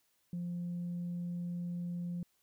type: tone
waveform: sine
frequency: 174.61 Hz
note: F3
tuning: in tune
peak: -34 dBFS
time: 0.33-2.23 s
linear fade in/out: 2 ms
effects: tanh soft clip ceiling -33 dBFS + white hiss -75 dBFS RMS until 2.42 s